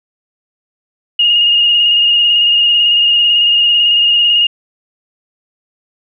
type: tone with vibrato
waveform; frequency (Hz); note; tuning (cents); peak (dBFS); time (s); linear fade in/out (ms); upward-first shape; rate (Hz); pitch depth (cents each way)
sine; 2849; F7; +34; -7; 1.19-4.47; 5; square; 18; 18
effects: none